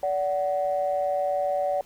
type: tone pair together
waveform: sine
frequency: 577.5 / 745 Hz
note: D5 / F#5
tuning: -29 / +12 cents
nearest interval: major third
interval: 441 cents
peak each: -24 / -26 dBFS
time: 0.03-1.81 s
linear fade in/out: 2 ms
effects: tanh soft clip ceiling -15 dBFS + pink hiss -55 dBFS RMS until 1.85 s